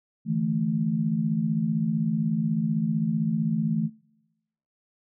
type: chord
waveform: sine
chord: D suspended second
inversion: none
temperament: equal with one note detuned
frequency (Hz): 148.97 / 164.81 / 220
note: D3 / E3 / A3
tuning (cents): +25 / 0 / 0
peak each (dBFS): -32 / -26 / -26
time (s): 0.25-3.9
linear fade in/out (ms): 50
effects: noise-tail reverb RT60 1.0 s tail -26 dB re dry